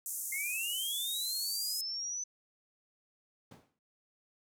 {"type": "band-pass noise", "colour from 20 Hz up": "white", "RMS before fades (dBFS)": -39, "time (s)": [0.06, 1.81], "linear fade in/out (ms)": 0, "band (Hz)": [6400, 14000], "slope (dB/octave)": 48}
{"type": "linear sweep", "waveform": "sine", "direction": "up", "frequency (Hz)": [2093, 6070], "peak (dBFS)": -35, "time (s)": [0.32, 2.24], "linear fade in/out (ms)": 5}
{"type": "noise with exponential decay", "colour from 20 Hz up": "brown", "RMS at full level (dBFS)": -42, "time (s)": [3.51, 3.79], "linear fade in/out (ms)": 5, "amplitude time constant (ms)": 60}
{"effects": ["high-pass 200 Hz 12 dB/octave"]}